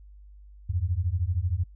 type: beating tone pair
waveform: sine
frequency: 82.6 / 95.6 Hz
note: E2 / G2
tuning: +4 / -43 cents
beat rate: 13 Hz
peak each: -27 dBFS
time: 0.69-1.64 s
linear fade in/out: 10 ms
effects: noise-tail reverb RT60 0.1 s tail -26 dB re dry + added 50 Hz sine -46 dBFS peak until 1.75 s